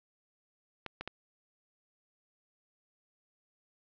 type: clicks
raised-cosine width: 0.3 ms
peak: -22 dBFS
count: 3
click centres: 0.863 / 1.01 / 1.076 s
effects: low-pass 5000 Hz 12 dB/octave